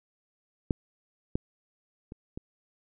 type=clicks; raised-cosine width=3 ms; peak=-12 / -14 / -28 / -24 dBFS; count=4; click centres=0.708 / 1.355 / 2.121 / 2.375 s; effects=none